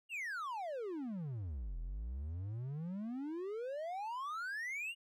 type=exponential two-way sweep; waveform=triangle; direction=down then up; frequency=2900 to 39.78 to 2900 Hz; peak=-37 dBFS; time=0.09-4.95 s; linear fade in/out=50 ms; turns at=1.78 s; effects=none